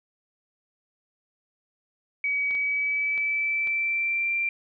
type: tone with pitch glide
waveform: sine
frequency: 2270 to 2364 Hz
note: C#7 to D7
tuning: +41 to +11 cents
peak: -23 dBFS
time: 2.24-4.49 s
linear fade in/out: 2 ms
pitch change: +70 cents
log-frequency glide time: 2.53-4.34 s
type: clicks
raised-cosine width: 0.3 ms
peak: -26 dBFS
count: 4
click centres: 2.51 / 2.551 / 3.178 / 3.673 s
effects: none